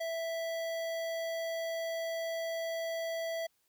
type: tone with notch filter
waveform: square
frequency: 659.3 Hz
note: E5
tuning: in tune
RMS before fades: -36 dBFS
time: 0-3.47 s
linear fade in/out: 10 ms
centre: 9000 Hz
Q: 1.4
effects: white hiss -75 dBFS RMS until 3.68 s